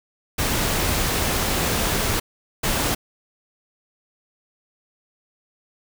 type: noise bursts at uneven times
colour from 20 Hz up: pink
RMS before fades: -22 dBFS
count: 2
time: 0.38-2.2 / 2.63-2.95 s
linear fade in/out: 10 ms
effects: none